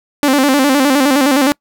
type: tone with vibrato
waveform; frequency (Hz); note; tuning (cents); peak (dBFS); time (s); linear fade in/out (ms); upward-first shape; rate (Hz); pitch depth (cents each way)
sawtooth; 275.5; C#4; -11; -5; 0.23-1.52; 0; square; 9.7; 90
effects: noise-tail reverb RT60 0.1 s tail -26 dB re dry